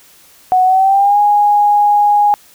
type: tone with pitch glide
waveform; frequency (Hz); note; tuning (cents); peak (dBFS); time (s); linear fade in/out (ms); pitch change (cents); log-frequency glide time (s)
sine; 740 to 825.8; F#5 to G#5; 0 to -10; -7; 0.52-2.34; 0; +190; 0.64-1.19
effects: white hiss -45 dBFS RMS until 2.54 s